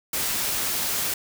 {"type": "noise", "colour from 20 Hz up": "white", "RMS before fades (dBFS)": -26, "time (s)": [0.13, 1.14], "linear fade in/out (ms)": 5, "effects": []}